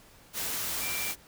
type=tone in noise; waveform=sine; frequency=2349 Hz; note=D7; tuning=in tune; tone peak=-36 dBFS; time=0.8-1.14 s; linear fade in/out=50 ms; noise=white; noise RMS=-33 dBFS; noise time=0.33-1.16 s; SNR=-6 dB; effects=pink hiss -56 dBFS RMS until 1.27 s